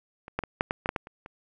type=clicks; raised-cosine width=0.5 ms; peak=-26 / -12 / -18 / -8 / -12 / -13 / -10 / -13 / -28 / -27 dBFS; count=10; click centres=0.281 / 0.39 / 0.437 / 0.609 / 0.709 / 0.859 / 0.891 / 0.962 / 1.071 / 1.261 s; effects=none